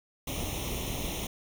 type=noise with comb filter; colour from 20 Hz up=pink; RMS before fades=-34 dBFS; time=0.27-1.27 s; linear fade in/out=5 ms; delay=0.32 ms; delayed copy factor=+0.85; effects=none